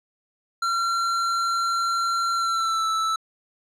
square tone with pitch glide, 1366 to 1317.2 Hz, F6 to E6, -39 to -2 cents, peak -22 dBFS, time 0.62-3.16 s, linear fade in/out 5 ms, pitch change -63 cents, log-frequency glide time 2.34-2.88 s, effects low-pass 7000 Hz 12 dB/octave

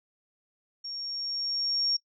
sine tone with level ramp, 5540 Hz, F8, 15 cents flat, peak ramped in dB -35 to -23 dBFS, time 0.84-1.97 s, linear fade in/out 10 ms, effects noise-tail reverb RT60 0.1 s tail -24 dB re dry

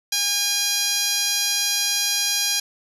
10% pulse tone with band-pass filter, 813 Hz, G#5, 37 cents flat, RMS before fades -22 dBFS, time 0.12-2.6 s, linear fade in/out 5 ms, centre 7100 Hz, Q 1.8, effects none

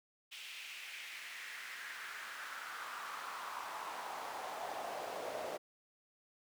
brown noise with high-pass filter sweep, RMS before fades -45 dBFS, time 0.31-5.58 s, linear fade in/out 20 ms, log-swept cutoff 2800 to 560 Hz, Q 2.9, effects none

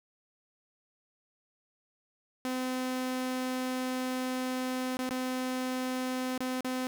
sawtooth tone with dropouts, 255.9 Hz, C4, 38 cents flat, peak -27 dBFS, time 2.45-6.87 s, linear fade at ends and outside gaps 0 ms, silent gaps 4.969-4.99 / 5.091-5.109 / 6.378-6.405 / 6.607-6.646 s, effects 9-bit

